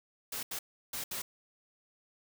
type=noise bursts at uneven times; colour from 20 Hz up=white; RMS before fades=-38 dBFS; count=4; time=0.32-0.43 / 0.51-0.59 / 0.93-1.04 / 1.11-1.22 s; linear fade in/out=5 ms; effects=none